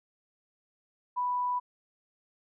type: tone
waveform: sine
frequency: 987.8 Hz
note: B5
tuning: in tune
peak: -27 dBFS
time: 1.16-1.6 s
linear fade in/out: 20 ms
effects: none